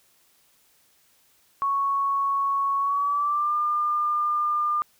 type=tone with pitch glide; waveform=sine; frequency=1108.7 to 1202.1 Hz; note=C#6 to D6; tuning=0 to +40 cents; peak=-21 dBFS; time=1.62-4.82 s; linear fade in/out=0 ms; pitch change=+140 cents; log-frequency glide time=2.79-3.55 s; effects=white hiss -62 dBFS RMS until 4.99 s